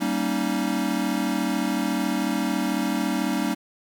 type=chord; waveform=square; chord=Eb dominant seventh; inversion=first; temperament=equal with one note detuned; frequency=194.87 / 233.1 / 277.2 / 311.1 Hz; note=G3 / Bb3 / Db4 / Eb4; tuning=-10 / 0 / 0 / 0 cents; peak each=-29 dBFS; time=0-3.55 s; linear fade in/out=20 ms; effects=none